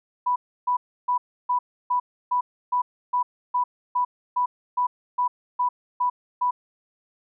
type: tone bursts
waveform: sine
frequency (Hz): 987.8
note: B5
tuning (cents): 0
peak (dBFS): -19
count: 16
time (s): 0.26-6.51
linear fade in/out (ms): 10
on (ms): 100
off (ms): 310
effects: none